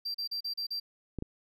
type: tone bursts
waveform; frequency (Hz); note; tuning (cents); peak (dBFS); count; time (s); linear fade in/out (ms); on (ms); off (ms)
triangle; 4710; D8; +4; -31; 6; 0.05-0.8; 10; 95; 36
type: clicks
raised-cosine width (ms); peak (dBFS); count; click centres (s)
3; -22; 2; 1.187 / 1.224
effects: none